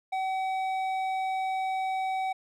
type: tone with hard clipping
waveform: sine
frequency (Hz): 760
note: F#5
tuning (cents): +46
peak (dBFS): -29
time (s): 0.12-2.33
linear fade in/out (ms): 10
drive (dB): 8
effects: none